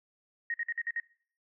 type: tone bursts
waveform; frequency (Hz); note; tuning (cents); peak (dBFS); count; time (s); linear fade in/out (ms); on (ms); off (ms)
sine; 1870; A#6; +5; -30; 6; 0.5-1; 2; 40; 52
effects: noise-tail reverb RT60 0.5 s tail -22 dB re dry